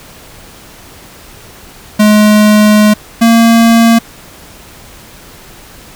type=tone pair in turn; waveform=square; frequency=211.3 / 229.7 Hz; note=G#3 / A#3; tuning=+30 / -25 cents; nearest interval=minor second; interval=145 cents; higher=second; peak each=-4 dBFS; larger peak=neither; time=1.99-2.94 / 3.21-3.99 s; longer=first; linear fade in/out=10 ms; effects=pink hiss -35 dBFS RMS until 5.95 s